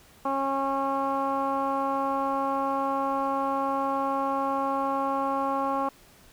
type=tone with low-pass filter; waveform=15% pulse; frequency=273 Hz; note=C#4; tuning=26 cents flat; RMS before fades=-27 dBFS; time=0.25-5.89 s; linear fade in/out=5 ms; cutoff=1100 Hz; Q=2.9; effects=pink hiss -55 dBFS RMS until 6.32 s